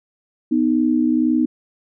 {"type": "tone pair together", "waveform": "sine", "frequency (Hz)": [248.1, 310], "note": ["B3", "D#4"], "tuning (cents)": [8, -6], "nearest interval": "major third", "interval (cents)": 386, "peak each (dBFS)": -17, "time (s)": [0.51, 1.46], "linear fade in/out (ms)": 10, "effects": []}